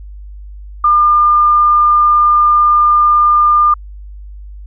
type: tone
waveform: sine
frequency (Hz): 1203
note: D6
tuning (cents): +41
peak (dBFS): -6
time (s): 0.84-3.74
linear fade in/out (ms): 5
effects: added 50 Hz sine -28 dBFS peak until 4.66 s